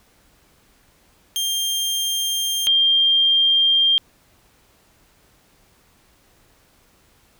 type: tone pair in turn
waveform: sawtooth / sine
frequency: 3192 / 3192 Hz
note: G7 / G7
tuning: +31 / +31 cents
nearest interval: unison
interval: 0 cents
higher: neither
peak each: -17 / -13 dBFS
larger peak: second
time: 1.36-2.67 / 2.67-3.98 s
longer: neither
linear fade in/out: 0 ms
effects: pink hiss -57 dBFS RMS until 7.39 s